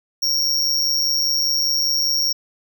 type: tone with amplitude modulation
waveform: square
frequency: 5570 Hz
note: F8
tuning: 5 cents flat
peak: -14 dBFS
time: 0.22-2.33 s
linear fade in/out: 10 ms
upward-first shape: sine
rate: 145 Hz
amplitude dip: 75%
effects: none